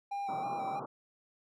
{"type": "tone with vibrato", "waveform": "triangle", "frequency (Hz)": 790, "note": "G5", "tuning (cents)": 13, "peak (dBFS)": -32, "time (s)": [0.11, 0.8], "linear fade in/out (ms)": 10, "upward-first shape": "square", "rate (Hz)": 3.1, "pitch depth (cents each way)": 27}
{"type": "band-pass noise", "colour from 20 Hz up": "white", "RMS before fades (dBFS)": -42, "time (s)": [0.28, 0.86], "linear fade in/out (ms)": 10, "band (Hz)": [110, 1300], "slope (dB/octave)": 96}
{"effects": []}